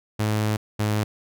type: tone pair in turn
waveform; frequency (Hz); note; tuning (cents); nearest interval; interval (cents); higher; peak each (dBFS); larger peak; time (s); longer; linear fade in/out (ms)
sawtooth; 107 / 106.08; A2 / G#2; -48 / +37; unison; 15; first; -17; neither; 0.19-0.57 / 0.79-1.04; first; 10
effects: none